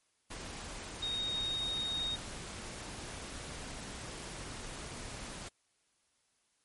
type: tone in noise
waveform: sine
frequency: 3729 Hz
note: A#7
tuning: in tune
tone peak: -33 dBFS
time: 1.02-2.16 s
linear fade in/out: 10 ms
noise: pink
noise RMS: -44 dBFS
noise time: 0.3-5.49 s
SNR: +8 dB
effects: white hiss -75 dBFS RMS until 6.64 s + MP3 48 kbps